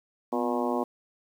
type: harmonic tone with a mistuned harmonic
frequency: 119.9 Hz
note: A#2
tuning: 49 cents sharp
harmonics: 2 / 3 / 4 / 5 / 6 / 7 / 8 / 9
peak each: -30 / -32 / -33 / -34 / -35 / -35 / -36 / -37 dBFS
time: 0.32-0.84 s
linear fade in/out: 10 ms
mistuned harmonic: 2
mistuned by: +73 cents
effects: 9-bit